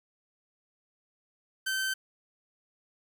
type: tone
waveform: sawtooth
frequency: 1544 Hz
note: G6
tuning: 27 cents flat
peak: -25 dBFS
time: 1.66-1.94 s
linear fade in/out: 10 ms
effects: 10-bit